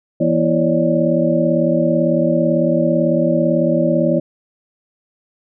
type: tone cluster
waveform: sine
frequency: 165.7 / 240 / 331.9 / 556 / 594 Hz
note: E3 / B3 / E4 / C#5 / D5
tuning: +9 / -49 / +12 / +5 / +20 cents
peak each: -19 dBFS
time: 0.2-4.2 s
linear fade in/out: 10 ms
effects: none

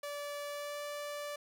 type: tone with pitch glide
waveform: sawtooth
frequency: 579 to 584 Hz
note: D5 to D5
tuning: -25 to -10 cents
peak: -35 dBFS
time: 0.03-1.36 s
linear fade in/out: 5 ms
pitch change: +15 cents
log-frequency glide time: 0.48-0.82 s
effects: none

